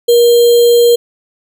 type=tone with sample-and-hold; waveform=sine; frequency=474.3 Hz; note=A#4; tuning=30 cents sharp; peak=-4 dBFS; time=0.08-0.96 s; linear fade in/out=10 ms; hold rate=3675 Hz; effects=none